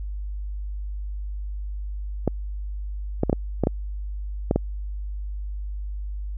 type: clicks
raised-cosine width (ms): 2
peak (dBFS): -6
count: 8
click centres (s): 2.277 / 3.234 / 3.297 / 3.329 / 3.637 / 3.671 / 4.511 / 4.56
effects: added 50 Hz sine -28 dBFS peak until 6.37 s